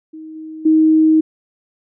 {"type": "tone with level steps", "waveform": "sine", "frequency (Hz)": 315.1, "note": "D#4", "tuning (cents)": 22, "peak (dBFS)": [-30, -28, -8], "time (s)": [0.13, 1.21], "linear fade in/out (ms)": 10, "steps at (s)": [0.35, 0.65], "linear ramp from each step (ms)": 10, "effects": []}